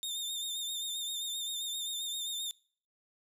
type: tone with vibrato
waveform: sawtooth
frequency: 3635 Hz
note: A#7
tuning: 44 cents flat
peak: -32 dBFS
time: 0.03-2.51 s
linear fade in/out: 0 ms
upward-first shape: triangle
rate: 7.6 Hz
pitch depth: 57 cents each way
effects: noise-tail reverb RT60 0.5 s tail -24 dB re dry

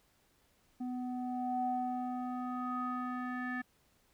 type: tone with low-pass filter sweep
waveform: square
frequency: 250 Hz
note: B3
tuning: 21 cents sharp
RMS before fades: -37 dBFS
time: 0.8-3.62 s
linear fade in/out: 10 ms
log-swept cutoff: 520 to 1800 Hz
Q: 6.2
effects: pink hiss -71 dBFS RMS until 4.13 s

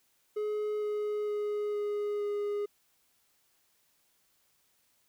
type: tone with pitch steps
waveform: triangle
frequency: 422.2 / 419.5 / 416.9 / 414.2 / 411.6 Hz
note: G#4 / G#4 / G#4 / G#4 / G#4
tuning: +29 / +17 / +7 / -5 / -16 cents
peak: -28 dBFS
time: 0.36-2.66 s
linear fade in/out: 10 ms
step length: 460 ms
effects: white hiss -71 dBFS RMS until 5.08 s

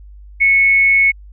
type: tone with amplitude modulation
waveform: sine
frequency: 2200 Hz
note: C#7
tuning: 14 cents flat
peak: -7 dBFS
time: 0.4-1.12 s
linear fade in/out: 20 ms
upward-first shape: sine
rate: 204 Hz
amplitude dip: 30%
effects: added 50 Hz sine -35 dBFS peak until 1.32 s

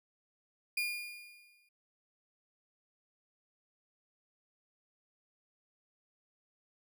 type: tone with exponential decay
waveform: 35% pulse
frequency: 2423 Hz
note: D#7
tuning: 47 cents flat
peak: -28 dBFS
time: 0.77-1.69 s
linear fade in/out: 5 ms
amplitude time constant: 200 ms
effects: none

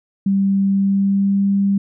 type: tone with pitch glide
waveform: sine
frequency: 196 to 198.16 Hz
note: G3 to G3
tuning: 0 to +19 cents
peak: -13 dBFS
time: 0.26-1.78 s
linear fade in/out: 5 ms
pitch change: +19 cents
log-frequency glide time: 0.68-1.46 s
effects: none

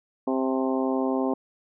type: harmonic tone with a mistuned harmonic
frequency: 131.7 Hz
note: C3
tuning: 12 cents sharp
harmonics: 2 / 3 / 4 / 5 / 6 / 7 / 8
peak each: -25 / -29 / -31 / -33 / -35 / -36 / -37 dBFS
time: 0.27-1.34 s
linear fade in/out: 5 ms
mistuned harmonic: 7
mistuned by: -54 cents
effects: none

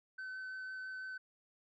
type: tone with vibrato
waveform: sine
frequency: 1523 Hz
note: F#6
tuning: 50 cents sharp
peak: -39 dBFS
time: 0.18-1.18 s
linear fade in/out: 10 ms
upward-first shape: triangle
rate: 6 Hz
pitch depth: 9 cents each way
effects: tanh soft clip ceiling -41 dBFS

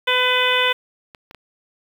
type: harmonic tone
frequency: 502 Hz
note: B4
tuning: 28 cents sharp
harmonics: 1 / 2 / 3 / 4 / 5 / 6 / 7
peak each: -23 / -23 / -23 / -23 / -23 / -23 / -23 dBFS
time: 0.07-0.73 s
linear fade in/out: 10 ms
type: clicks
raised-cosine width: 0.3 ms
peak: -24 dBFS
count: 5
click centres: 0.523 / 0.681 / 1.148 / 1.311 / 1.347 s
effects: 7-bit

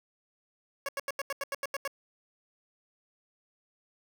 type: tone bursts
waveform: 15% pulse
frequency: 554 Hz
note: C#5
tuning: 1 cent flat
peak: -25 dBFS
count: 10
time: 0.86-1.877 s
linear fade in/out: 2 ms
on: 27 ms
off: 83 ms
effects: none

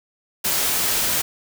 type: noise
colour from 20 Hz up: white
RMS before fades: -21 dBFS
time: 0.44-1.22 s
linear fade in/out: 10 ms
effects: none

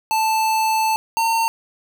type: tone pair in turn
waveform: square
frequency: 880 / 908.9 Hz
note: A5 / A#5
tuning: 0 / -44 cents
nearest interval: minor second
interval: 56 cents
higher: second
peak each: -17 dBFS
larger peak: neither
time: 0.11-0.96 / 1.17-1.48 s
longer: first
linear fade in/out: 0 ms
effects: none

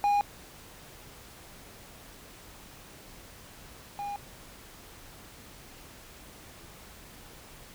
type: tone pair in turn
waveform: triangle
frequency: 817 / 812.9 Hz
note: G#5 / G#5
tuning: -29 / -37 cents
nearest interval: unison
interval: 8 cents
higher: first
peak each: -20 / -31 dBFS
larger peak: first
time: 0.04-0.21 / 3.99-4.16 s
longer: neither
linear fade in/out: 0 ms
effects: pink hiss -50 dBFS RMS until 7.74 s

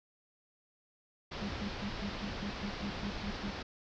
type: low-pass noise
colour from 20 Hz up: pink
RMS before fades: -41 dBFS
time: 1.31-3.63 s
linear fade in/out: 10 ms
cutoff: 5300 Hz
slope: 48 dB/octave
type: tone bursts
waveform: sine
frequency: 202.6 Hz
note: G#3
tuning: 43 cents flat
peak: -36 dBFS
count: 11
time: 1.41-3.512 s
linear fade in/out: 10 ms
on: 82 ms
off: 120 ms
effects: none

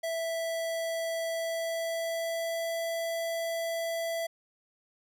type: tone with pitch glide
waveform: square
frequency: 659.3 to 664.7 Hz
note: E5 to E5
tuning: 0 to +14 cents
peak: -31 dBFS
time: 0.03-4.27 s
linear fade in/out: 10 ms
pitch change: +14 cents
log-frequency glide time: 1.29-2.76 s
effects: none

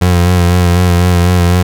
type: tone with vibrato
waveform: 30% pulse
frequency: 88.6 Hz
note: F2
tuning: 25 cents sharp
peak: -4 dBFS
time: 0.01-1.63 s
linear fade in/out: 10 ms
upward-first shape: sine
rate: 4 Hz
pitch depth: 35 cents each way
effects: none

